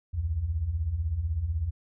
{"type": "beating tone pair", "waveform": "sine", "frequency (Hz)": [68, 84], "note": ["C#2", "E2"], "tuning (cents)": [-33, 33], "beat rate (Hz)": 16, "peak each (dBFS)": [-33, -27], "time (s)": [0.13, 1.71], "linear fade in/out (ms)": 20, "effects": []}